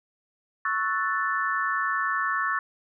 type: chord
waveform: sine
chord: F# minor seventh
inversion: second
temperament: equal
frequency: 1108.7 / 1318.5 / 1480 / 1760 Hz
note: C#6 / E6 / F#6 / A6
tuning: 0 / 0 / 0 / 0 cents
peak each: -28 / -30 / -32 / -28 dBFS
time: 0.65-2.59 s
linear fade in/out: 2 ms
effects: none